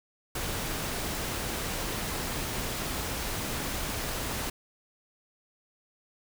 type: noise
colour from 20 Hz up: pink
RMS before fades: -33 dBFS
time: 0.35-4.5 s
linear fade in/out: 5 ms
effects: none